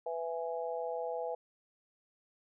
harmonic tone, 166 Hz, E3, 12 cents sharp, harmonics 3 / 4 / 5, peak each -37 / -39 / -41 dBFS, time 0.06-1.35 s, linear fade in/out 5 ms, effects none

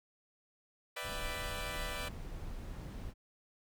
10% pulse chord, E minor seventh, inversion second, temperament equal, 493.9 / 587.3 / 659.3 / 784 Hz, B4 / D5 / E5 / G5, 0 / 0 / 0 / 0 cents, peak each -36 / -35 / -38 / -40 dBFS, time 0.96-2.09 s, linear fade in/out 10 ms
brown noise, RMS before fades -43 dBFS, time 1.02-3.14 s, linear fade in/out 50 ms
effects none

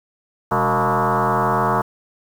sine tone with frequency modulation, 126.9 Hz, B2, 47 cents sharp, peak -15 dBFS, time 0.51-1.82 s, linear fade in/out 10 ms, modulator 166 Hz, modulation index 7.3, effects 7-bit

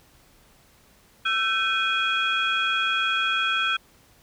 sine tone cluster, 1337 / 1541 / 2480 / 3306 Hz, E6 / G6 / D#7 / G#7, +24 / -30 / -6 / -9 cents, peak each -26 dBFS, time 1.25-3.77 s, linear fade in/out 10 ms, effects tanh soft clip ceiling -13 dBFS + pink hiss -57 dBFS RMS until 4.22 s

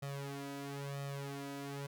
sawtooth tone with flanger, 140 Hz, C#3, 18 cents sharp, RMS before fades -43 dBFS, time 0.02-1.87 s, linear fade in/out 10 ms, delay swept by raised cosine 1.6 to 3.1 ms, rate 1 Hz, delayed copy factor +0.95, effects none

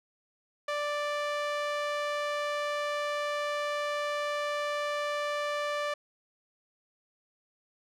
sawtooth tone with band-pass filter, 587.3 Hz, D5, in tune, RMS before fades -32 dBFS, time 0.68-5.94 s, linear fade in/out 5 ms, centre 1400 Hz, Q 0.59, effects none

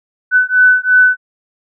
sine beating tone pair, 1500 / 1502.9 Hz, F#6 / F#6, +23 / +27 cents, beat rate 2.9 Hz, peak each -10 dBFS, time 0.31-1.17 s, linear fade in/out 50 ms, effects none

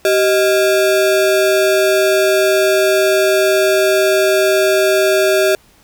square ring-modulated tone, 506 Hz, B4, 42 cents sharp, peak -8 dBFS, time 0.05-5.55 s, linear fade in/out 0 ms, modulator 121 Hz, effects pink hiss -50 dBFS RMS until 5.83 s

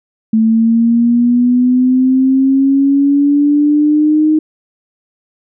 sine linear sweep, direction up, 220 to 311.1 Hz, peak -7 dBFS, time 0.33-4.39 s, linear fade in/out 5 ms, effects none

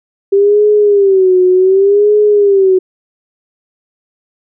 sine tone with vibrato, 392 Hz, G4, in tune, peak -5 dBFS, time 0.32-2.79 s, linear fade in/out 10 ms, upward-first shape sine, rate 0.67 Hz, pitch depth 120 cents each way, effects none

